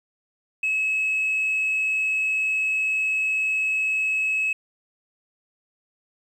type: tone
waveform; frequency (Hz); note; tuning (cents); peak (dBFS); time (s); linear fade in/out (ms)
sine; 2578; E7; -39; -19; 0.63-4.53; 5
effects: tanh soft clip ceiling -18 dBFS + 9-bit